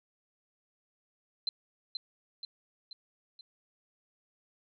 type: tone with echo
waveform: sine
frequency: 4094 Hz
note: C8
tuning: 38 cents flat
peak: -28 dBFS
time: 1.47-1.49 s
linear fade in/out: 2 ms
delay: 480 ms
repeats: 4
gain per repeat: -5 dB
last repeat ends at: 3.41 s
effects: none